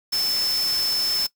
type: tone in noise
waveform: sine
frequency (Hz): 5274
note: E8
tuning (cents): 0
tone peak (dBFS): -21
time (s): 0.12-1.27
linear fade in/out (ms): 10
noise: white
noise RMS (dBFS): -31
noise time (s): 0.12-1.27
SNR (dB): +7
effects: noise-tail reverb RT60 0.1 s tail -19 dB re dry